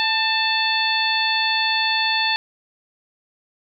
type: harmonic tone with a mistuned harmonic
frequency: 880 Hz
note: A5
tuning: in tune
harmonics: 1 / 2 / 3 / 4 / 5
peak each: -24 / -24 / -24 / -24 / -24 dBFS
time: 0-2.36 s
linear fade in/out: 0 ms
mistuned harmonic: 2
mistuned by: +32 cents
effects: none